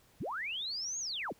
sine linear two-way sweep, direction up then down, 55.8 to 6720 to 55.8 Hz, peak -35 dBFS, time 0.2-1.33 s, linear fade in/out 10 ms, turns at 0.99 s, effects pink hiss -65 dBFS RMS until 1.39 s

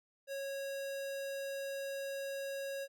square tone, 550 Hz, C#5, 14 cents flat, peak -39 dBFS, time 0.27-2.88 s, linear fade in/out 50 ms, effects none

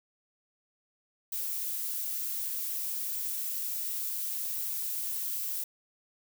violet noise, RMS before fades -34 dBFS, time 1.32-5.64 s, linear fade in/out 5 ms, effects none

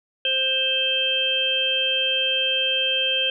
harmonic tone, 525 Hz, C5, 6 cents sharp, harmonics 1 / 3 / 5 / 6, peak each -29 / -32 / -25 / -21 dBFS, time 0.25-3.3 s, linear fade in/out 2 ms, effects none

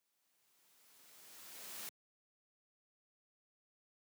white noise with exponential growth, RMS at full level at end -45 dBFS, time 0-1.89 s, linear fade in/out 0 ms, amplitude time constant 410 ms, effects high-pass 150 Hz 12 dB/octave

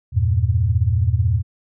sine chord, E diminished, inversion none, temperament equal, 82.41 / 98 / 116.54 Hz, E2 / G2 / Bb2, 0 / 0 / 0 cents, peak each -19 dBFS, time 0.12-1.43 s, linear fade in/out 50 ms, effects none

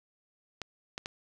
clicks, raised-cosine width 0.2 ms, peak -19 dBFS, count 3, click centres 0.617 / 0.979 / 1.059 s, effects none

